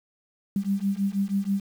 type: beating tone pair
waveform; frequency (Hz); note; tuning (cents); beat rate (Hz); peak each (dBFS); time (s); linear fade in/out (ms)
sine; 194.7 / 200.9; G3 / G3; -12 / +43; 6.2; -26 / -26; 0.56-1.6; 2
effects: 8-bit